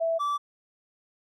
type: tone pair in turn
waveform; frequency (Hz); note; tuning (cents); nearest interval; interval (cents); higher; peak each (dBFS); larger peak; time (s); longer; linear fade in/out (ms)
sine / triangle; 659.3 / 1159.9; E5 / D6; 0 / -22; minor seventh; 978; second; -23; neither; 0-0.19 / 0.19-0.38; neither; 20
effects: none